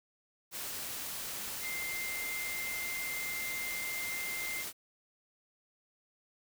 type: tone in noise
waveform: sine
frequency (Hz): 2093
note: C7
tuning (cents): 0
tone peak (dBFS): -37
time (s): 1.61-4.65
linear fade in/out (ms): 50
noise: white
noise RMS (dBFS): -40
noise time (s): 0.51-4.73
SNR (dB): 0
effects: none